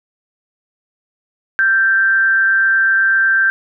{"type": "tone with amplitude modulation", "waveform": "sine", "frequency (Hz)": 1568, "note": "G6", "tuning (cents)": 0, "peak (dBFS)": -8, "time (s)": [1.59, 3.5], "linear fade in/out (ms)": 0, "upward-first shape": "sine", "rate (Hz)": 202, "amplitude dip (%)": 45, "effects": []}